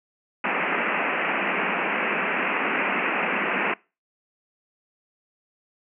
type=band-pass noise; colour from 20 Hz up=white; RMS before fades=-25 dBFS; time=0.44-3.74 s; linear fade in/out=5 ms; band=170 to 2700 Hz; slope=96 dB/octave; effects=noise-tail reverb RT60 0.3 s tail -24 dB re dry